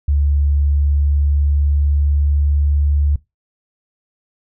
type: tone with pitch glide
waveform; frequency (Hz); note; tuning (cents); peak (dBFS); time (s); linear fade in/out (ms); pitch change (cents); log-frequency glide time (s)
sine; 71.8 to 72.51; D2 to D2; -39 to -22; -12; 0.08-3.16; 5; +17; 0.56-3.02
effects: noise-tail reverb RT60 0.2 s tail -20 dB re dry